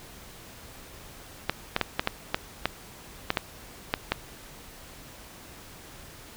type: clicks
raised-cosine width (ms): 0.3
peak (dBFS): -7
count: 11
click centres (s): 1.496 / 1.764 / 1.813 / 1.995 / 2.074 / 2.345 / 2.656 / 3.304 / 3.372 / 3.939 / 4.12
effects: pink hiss -47 dBFS RMS until 6.36 s